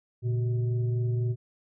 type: tone with frequency modulation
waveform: sine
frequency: 116.54 Hz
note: A#2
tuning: in tune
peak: -24 dBFS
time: 0.22-1.36 s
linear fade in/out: 50 ms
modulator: 257 Hz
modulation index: 0.44
effects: none